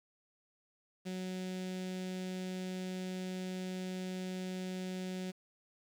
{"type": "tone with notch filter", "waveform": "sawtooth", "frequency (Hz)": 185, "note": "F#3", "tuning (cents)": 0, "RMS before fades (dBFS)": -40, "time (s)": [1.05, 5.32], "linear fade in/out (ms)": 20, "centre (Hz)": 1100, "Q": 0.8, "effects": ["low-pass 8000 Hz 12 dB/octave", "10-bit"]}